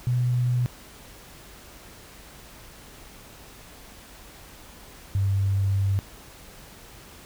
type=tone pair in turn; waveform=sine; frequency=123.47 / 98 Hz; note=B2 / G2; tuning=0 / 0 cents; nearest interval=major third; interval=400 cents; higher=first; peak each=-20 dBFS; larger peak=neither; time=0.07-0.66 / 5.15-5.99 s; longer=second; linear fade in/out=0 ms; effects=added 50 Hz sine -54 dBFS peak until 7.25 s + pink hiss -47 dBFS RMS until 7.25 s